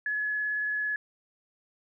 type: tone with vibrato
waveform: sine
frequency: 1700 Hz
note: G#6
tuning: 40 cents sharp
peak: -27 dBFS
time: 0.06-0.96 s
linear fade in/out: 2 ms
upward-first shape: triangle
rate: 18 Hz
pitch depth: 9 cents each way
effects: none